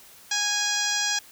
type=harmonic tone; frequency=826 Hz; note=G#5; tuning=10 cents flat; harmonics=1 / 2 / 3 / 4 / 5 / 6 / 7 / 8 / 9; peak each=-35 / -29 / -35 / -31 / -34 / -31 / -29 / -34 / -34 dBFS; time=0.31-1.19 s; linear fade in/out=5 ms; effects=white hiss -50 dBFS RMS until 1.31 s